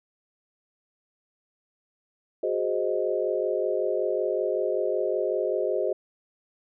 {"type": "chord", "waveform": "sine", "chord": "Ab dominant seventh", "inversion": "third", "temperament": "equal", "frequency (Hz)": [370, 415.3, 523.3, 622.3], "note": ["Gb4", "Ab4", "C5", "Eb5"], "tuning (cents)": [0, 0, 0, 0], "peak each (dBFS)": -29, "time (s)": [2.43, 5.93], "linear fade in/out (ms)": 5, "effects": []}